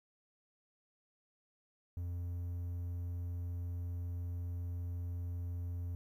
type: tone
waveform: triangle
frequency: 87.31 Hz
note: F2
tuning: in tune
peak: -35 dBFS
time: 1.97-5.95 s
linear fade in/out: 0 ms
effects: 12-bit

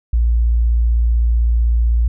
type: tone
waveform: sine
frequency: 57.9 Hz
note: A#1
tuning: 11 cents flat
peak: -11 dBFS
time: 0.13-2.08 s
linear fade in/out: 5 ms
effects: none

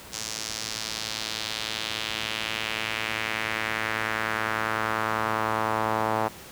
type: tone with band-pass filter sweep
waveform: sawtooth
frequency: 110 Hz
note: A2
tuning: in tune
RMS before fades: -29 dBFS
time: 0.12-6.29 s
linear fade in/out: 20 ms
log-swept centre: 6300 to 860 Hz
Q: 1.8
effects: pink hiss -44 dBFS RMS until 6.51 s + high-pass 60 Hz 12 dB/octave

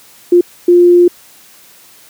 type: tone bursts at uneven times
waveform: sine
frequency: 351.4 Hz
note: F4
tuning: 11 cents sharp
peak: -3 dBFS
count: 2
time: 0.32-0.41 / 0.68-1.08 s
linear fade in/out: 5 ms
effects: white hiss -42 dBFS RMS until 2.09 s + high-pass 80 Hz 12 dB/octave

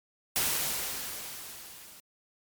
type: noise with level ramp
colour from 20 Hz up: white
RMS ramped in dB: -27 to -51 dBFS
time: 0.36-2 s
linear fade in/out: 0 ms
effects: MP3 96 kbps

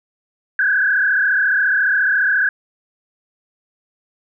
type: tone with frequency modulation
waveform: sine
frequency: 1586 Hz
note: G6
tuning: 20 cents sharp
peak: -13 dBFS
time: 0.59-2.49 s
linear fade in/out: 2 ms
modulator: 34.4 Hz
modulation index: 2.6
effects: none

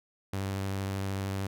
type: tone with vibrato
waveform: sawtooth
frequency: 97.3 Hz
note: G2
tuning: 12 cents flat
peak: -27 dBFS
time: 0.33-1.47 s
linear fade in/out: 5 ms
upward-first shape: sine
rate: 13 Hz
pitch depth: 14 cents each way
effects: none

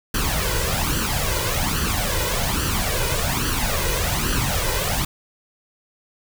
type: noise with flanger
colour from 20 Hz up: pink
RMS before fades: -22 dBFS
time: 0.14-5.05 s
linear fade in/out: 5 ms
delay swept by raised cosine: 0.66 to 2.06 ms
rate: 1.2 Hz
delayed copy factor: +0.7
effects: none

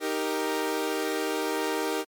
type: chord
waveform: sawtooth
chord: Eb major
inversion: none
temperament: equal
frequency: 311.1 / 392 / 466.2 Hz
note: Eb4 / G4 / Bb4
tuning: 0 / 0 / 0 cents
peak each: -27 dBFS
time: 0-2.05 s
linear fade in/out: 50 ms
effects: MP3 96 kbps

